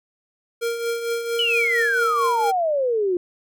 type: tone with tremolo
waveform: square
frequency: 466.2 Hz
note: A#4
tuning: in tune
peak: -21 dBFS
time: 0.61-2.52 s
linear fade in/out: 20 ms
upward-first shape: triangle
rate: 4.4 Hz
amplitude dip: 60%
type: exponential sweep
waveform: sine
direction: down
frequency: 3033 to 346.5 Hz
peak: -18 dBFS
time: 1.39-3.17 s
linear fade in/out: 2 ms
effects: none